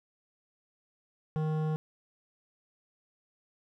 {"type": "tone with hard clipping", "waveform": "triangle", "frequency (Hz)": 155.56, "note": "D#3", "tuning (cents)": 0, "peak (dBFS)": -30, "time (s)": [1.36, 1.76], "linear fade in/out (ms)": 0, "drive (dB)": 17, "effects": []}